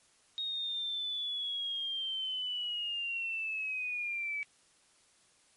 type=linear sweep; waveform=sine; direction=down; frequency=3749 to 2280 Hz; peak=-33 dBFS; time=0.38-4.43 s; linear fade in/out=0 ms; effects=white hiss -66 dBFS RMS until 5.56 s + MP3 48 kbps